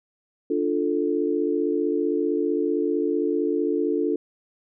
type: chord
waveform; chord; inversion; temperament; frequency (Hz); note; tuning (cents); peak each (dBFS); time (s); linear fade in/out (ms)
sine; D minor; none; equal; 293.7 / 349.2 / 440; D4 / F4 / A4; 0 / 0 / 0; -25; 0.5-4.16; 5
effects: none